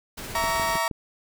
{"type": "noise with tremolo", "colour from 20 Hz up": "pink", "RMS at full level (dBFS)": -35, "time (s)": [0.17, 0.78], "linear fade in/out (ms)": 10, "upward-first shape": "sine", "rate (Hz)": 16, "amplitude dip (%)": 25}
{"type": "chord", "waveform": "30% pulse", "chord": "A# diminished", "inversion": "second", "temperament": "equal with one note detuned", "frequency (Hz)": [659.3, 932.3, 1130.7], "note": ["E5", "A#5", "C#6"], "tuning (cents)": [0, 0, 34], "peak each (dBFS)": [-26, -23, -27], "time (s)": [0.35, 0.88], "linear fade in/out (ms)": 2}
{"type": "click train", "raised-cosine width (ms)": 3, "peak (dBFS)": -21, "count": 4, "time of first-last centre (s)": [0.44, 0.912], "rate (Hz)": 6.35}
{"effects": []}